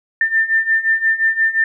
sine beating tone pair, 1790 / 1795.7 Hz, A6 / A6, +29 / +35 cents, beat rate 5.7 Hz, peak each -18 / -15 dBFS, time 0.21-1.64 s, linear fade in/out 2 ms, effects none

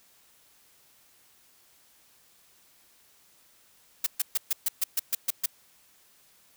blue noise bursts, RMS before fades -25 dBFS, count 10, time 4.04-5.46 s, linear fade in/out 5 ms, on 25 ms, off 130 ms, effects white hiss -61 dBFS RMS until 6.56 s

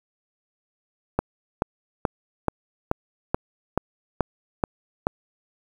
click train, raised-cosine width 1 ms, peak -6 dBFS, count 10, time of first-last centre 1.19-5.069 s, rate 2.32 Hz, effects 7-bit

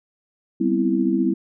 sine chord, C major seventh, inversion second, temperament equal, 196 / 246.9 / 261.6 / 329.6 Hz, G3 / B3 / C4 / E4, 0 / 0 / 0 / 0 cents, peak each -23 / -24 / -23 / -21 dBFS, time 0.6-1.34 s, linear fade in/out 10 ms, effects none

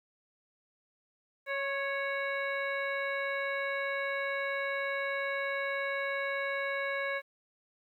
harmonic tone with a mistuned harmonic, 554.4 Hz, C#5, in tune, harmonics 1 / 2 / 3 / 4 / 5 / 7, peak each -35 / -40 / -36 / -37 / -49 / -49 dBFS, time 1.46-7.22 s, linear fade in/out 50 ms, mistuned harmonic 2, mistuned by -26 cents, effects 11-bit

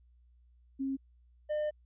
sine / triangle tone pair in turn, 270 / 603.5 Hz, C#4 / D5, -45 / +47 cents, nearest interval octave + major second, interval 1392 cents, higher second, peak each -31 / -28 dBFS, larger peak second, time 0.79-0.97 / 1.49-1.71 s, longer second, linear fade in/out 20 ms, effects added 60 Hz sine -60 dBFS peak until 1.85 s + resampled to 8000 Hz

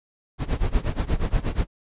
brown noise with tremolo, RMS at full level -20 dBFS, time 0.38-1.67 s, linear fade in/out 50 ms, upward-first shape sine, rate 8.4 Hz, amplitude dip 90%, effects resampled to 8000 Hz

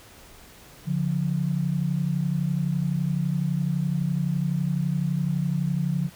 sine tone pair together, 143.8 / 175.68 Hz, D3 / F3, -36 / +11 cents, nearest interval minor third, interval 347 cents, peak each -25 dBFS, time 0.85-6.1 s, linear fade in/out 50 ms, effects pink hiss -49 dBFS RMS until 6.15 s

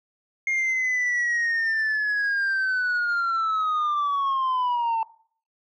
sine linear sweep, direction down, 2134 to 889 Hz, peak -19 dBFS, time 0.47-5.03 s, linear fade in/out 2 ms, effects noise-tail reverb RT60 0.5 s tail -20 dB re dry + tanh soft clip ceiling -20 dBFS

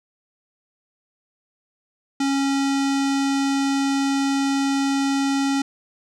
square tone with low-pass filter, 275.1 Hz, C#4, 13 cents flat, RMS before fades -21 dBFS, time 2.2-5.62 s, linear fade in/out 5 ms, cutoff 6800 Hz, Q 1.5, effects none

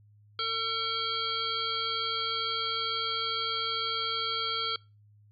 harmonic tone with a mistuned harmonic, 451.1 Hz, A4, 43 cents sharp, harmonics 1 / 3 / 5 / 7 / 9 / 10, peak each -41 / -33 / -41 / -33 / -40 / -36 dBFS, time 0.39-4.76 s, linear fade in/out 2 ms, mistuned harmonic 7, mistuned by +45 cents, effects noise-tail reverb RT60 0.3 s tail -26 dB re dry + added 104 Hz sine -56 dBFS peak until 5.31 s

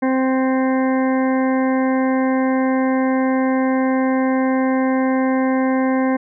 harmonic tone, 261.6 Hz, C4, in tune, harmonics 1 / 2 / 3 / 4 / 6 / 7 / 8, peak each -16 / -22 / -26 / -28 / -32 / -33 / -34 dBFS, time 0.02-6.17 s, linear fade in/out 10 ms, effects none

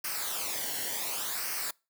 white noise with flanger, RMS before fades -34 dBFS, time 0.04-1.71 s, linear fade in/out 5 ms, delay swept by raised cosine 0.27 to 0.82 ms, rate 0.68 Hz, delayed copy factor -0.7, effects noise-tail reverb RT60 0.3 s tail -26 dB re dry

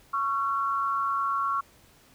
sine tone pair together, 1108.7 / 1360.4 Hz, C#6 / F6, 0 / -46 cents, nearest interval major third, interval 354 cents, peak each -26 / -29 dBFS, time 0.13-1.61 s, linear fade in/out 10 ms, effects pink hiss -58 dBFS RMS until 2.14 s

